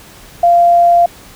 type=tone; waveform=sine; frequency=692 Hz; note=F5; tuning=16 cents flat; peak=-5 dBFS; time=0.43-1.06 s; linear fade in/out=5 ms; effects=pink hiss -38 dBFS RMS until 1.35 s